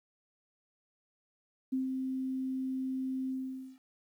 sine tone with ADSR envelope, 261.6 Hz, C4, in tune, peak -28 dBFS, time 1.72-3.79 s, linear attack 12 ms, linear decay 140 ms, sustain -4 dB, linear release 490 ms, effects 11-bit

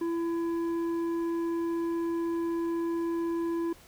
triangle tone with tanh clipping, 335.5 Hz, E4, 31 cents sharp, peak -29 dBFS, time 0.01-3.73 s, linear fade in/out 5 ms, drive 12 dB, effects pink hiss -55 dBFS RMS until 3.87 s

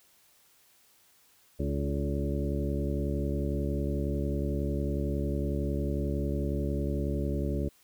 harmonic tone with a mistuned harmonic, 71 Hz, C#2, 42 cents sharp, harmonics 1 / 2 / 3 / 4 / 5 / 6 / 8, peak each -31 / -34 / -36 / -37 / -38 / -39 / -40 dBFS, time 1.59-7.69 s, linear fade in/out 10 ms, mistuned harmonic 5, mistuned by -26 cents, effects white hiss -63 dBFS RMS until 7.83 s

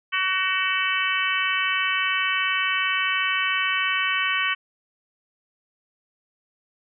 harmonic tone with a mistuned harmonic, 377.2 Hz, F#4, 33 cents sharp, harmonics 3 / 4 / 5 / 6 / 7 / 8, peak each -28 / -28 / -28 / -28 / -28 / -28 dBFS, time 0.12-4.55 s, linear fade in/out 20 ms, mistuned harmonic 5, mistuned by -19 cents, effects none

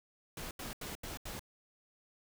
pink noise bursts, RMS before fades -43 dBFS, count 5, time 0.37-1.394 s, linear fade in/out 2 ms, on 140 ms, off 81 ms, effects none

